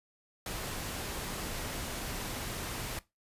pink noise, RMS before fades -38 dBFS, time 0.46-2.99 s, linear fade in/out 2 ms, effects noise-tail reverb RT60 0.2 s tail -18 dB re dry + resampled to 32000 Hz

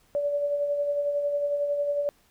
sine tone with tremolo, 577 Hz, D5, 31 cents flat, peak -22 dBFS, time 0.15-2.09 s, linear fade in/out 0 ms, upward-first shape sine, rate 11 Hz, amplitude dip 40%, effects pink hiss -63 dBFS RMS until 2.3 s

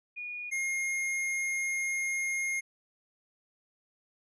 sine / square tone pair in turn, 2448 / 2138 Hz, D#7 / C7, -29 / +37 cents, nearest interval major second, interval 234 cents, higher first, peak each -36 / -30 dBFS, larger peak second, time 0.16-0.51 / 0.51-2.61 s, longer second, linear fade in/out 20 ms, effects resampled to 24000 Hz

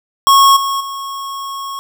square tone with level steps, 1097 Hz, C#6, 18 cents flat, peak -6 / -16 / -23 dBFS, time 0.27-1.79 s, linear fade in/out 0 ms, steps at 0.56 / 0.8 s, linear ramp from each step 10 ms, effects none

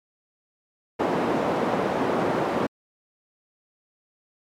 white band-pass noise, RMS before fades -24 dBFS, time 0.99-2.67 s, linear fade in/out 10 ms, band 210 to 640 Hz, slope 12 dB/octave, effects MP3 96 kbps

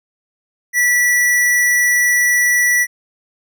square tone, 1954 Hz, B6, 19 cents flat, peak -12 dBFS, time 0.73-2.87 s, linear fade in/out 50 ms, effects none

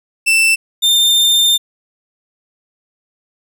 40% pulse tone pair in turn, 2665 / 3607 Hz, E7 / A7, +18 / +42 cents, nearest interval perfect fourth, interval 524 cents, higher second, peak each -8 dBFS, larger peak neither, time 0.26-0.56 / 0.82-1.58 s, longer second, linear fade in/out 20 ms, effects none

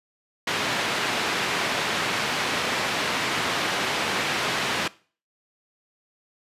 white band-pass noise, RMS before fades -26 dBFS, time 0.47-4.88 s, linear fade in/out 5 ms, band 130 to 2900 Hz, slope 12 dB/octave, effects noise-tail reverb RT60 0.4 s tail -20 dB re dry + resampled to 32000 Hz

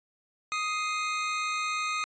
25% pulse tone pair together, 1248 / 2099 Hz, D#6 / C7, +5 / +5 cents, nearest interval major sixth, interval 900 cents, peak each -25 / -33 dBFS, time 0.52-2.04 s, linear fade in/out 0 ms, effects resampled to 16000 Hz

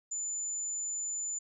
sine tone, 7030 Hz, A8, 2 cents flat, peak -33 dBFS, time 0.11-1.39 s, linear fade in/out 10 ms, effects none

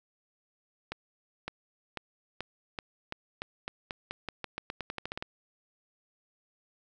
accelerating click train, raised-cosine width 0.3 ms, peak -19 dBFS, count 21, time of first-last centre 0.92-5.225 s, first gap 560 ms, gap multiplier 0.88, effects none

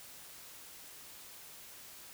silence, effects white hiss -52 dBFS RMS until 2.13 s

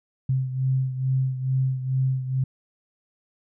sine beating tone pair, 130.81 / 133.11 Hz, C3 / C3, 0 / +30 cents, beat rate 2.3 Hz, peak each -22 / -28 dBFS, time 0.29-2.44 s, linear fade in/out 5 ms, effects none

